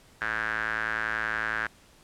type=tone with band-pass filter; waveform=square; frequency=55.3 Hz; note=A1; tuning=9 cents sharp; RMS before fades=-30 dBFS; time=0.21-1.67 s; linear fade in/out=5 ms; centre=1600 Hz; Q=6.9; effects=pink hiss -57 dBFS RMS until 2.03 s + low-pass 11000 Hz 12 dB/octave